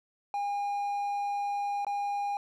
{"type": "tone with dropouts", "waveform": "triangle", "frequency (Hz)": 811, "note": "G#5", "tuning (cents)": -41, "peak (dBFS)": -27, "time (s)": [0.34, 2.37], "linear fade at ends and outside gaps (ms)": 1, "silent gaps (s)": [1.848, 1.867], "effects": []}